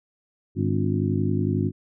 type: harmonic tone with a mistuned harmonic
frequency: 51 Hz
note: G#1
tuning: 31 cents flat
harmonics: 2 / 3 / 4 / 5 / 6 / 7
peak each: -25 / -27 / -28 / -29 / -30 / -30 dBFS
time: 0.55-1.72 s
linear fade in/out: 50 ms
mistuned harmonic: 6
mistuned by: -76 cents
effects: none